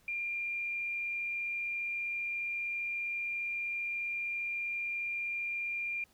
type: tone with frequency modulation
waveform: sine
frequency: 2395 Hz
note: D7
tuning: 33 cents sharp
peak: -33 dBFS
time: 0.08-6.04 s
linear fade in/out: 2 ms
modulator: 63.1 Hz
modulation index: 0.41
effects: pink hiss -67 dBFS RMS until 6.13 s